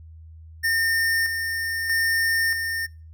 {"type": "tone with tremolo", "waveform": "square", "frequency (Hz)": 1817, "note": "A#6", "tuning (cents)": -45, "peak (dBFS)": -20, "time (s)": [0.63, 2.87], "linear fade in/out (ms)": 20, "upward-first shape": "square", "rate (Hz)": 0.79, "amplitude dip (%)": 45, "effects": ["noise-tail reverb RT60 0.4 s tail -26 dB re dry", "added 80 Hz sine -41 dBFS peak until 3.13 s"]}